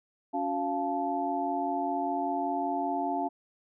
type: tone cluster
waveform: sine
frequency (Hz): 282.4 / 367.5 / 697 / 871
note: C#4 / F#4 / F5 / A5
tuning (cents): +32 / -12 / -4 / -18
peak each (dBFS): -33 / -38 / -31 / -33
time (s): 0.33-3.29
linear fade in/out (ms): 20
effects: none